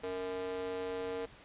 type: tone with high-pass filter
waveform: square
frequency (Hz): 92.5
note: F#2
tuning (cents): 0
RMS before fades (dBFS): -38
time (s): 0.03-1.26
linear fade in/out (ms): 10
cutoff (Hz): 430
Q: 3.6
effects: pink hiss -56 dBFS RMS until 1.44 s + resampled to 8000 Hz